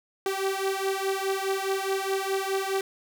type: beating tone pair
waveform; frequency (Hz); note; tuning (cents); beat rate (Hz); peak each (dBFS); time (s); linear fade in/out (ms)
sawtooth; 384.9 / 389.7; G4 / G4; -32 / -10; 4.8; -25; 0.26-2.81; 2
effects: none